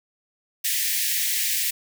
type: high-pass noise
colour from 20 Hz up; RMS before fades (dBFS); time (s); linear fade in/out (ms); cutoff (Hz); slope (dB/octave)
white; -24; 0.64-1.71; 10; 1700; 96
effects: none